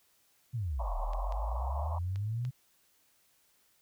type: exponential two-way sweep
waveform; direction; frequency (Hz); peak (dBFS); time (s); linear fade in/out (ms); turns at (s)
sine; down then up; 130.3 to 36.71 to 130.3; -31; 0.53-2.51; 20; 0.97
type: band-pass noise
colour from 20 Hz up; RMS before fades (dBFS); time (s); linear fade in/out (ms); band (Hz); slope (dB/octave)
white; -41; 0.79-1.99; 10; 560 to 1100; 96
type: clicks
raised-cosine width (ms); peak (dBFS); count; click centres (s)
0.2; -32; 4; 1.134 / 1.323 / 2.159 / 2.451
effects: white hiss -69 dBFS RMS until 3.81 s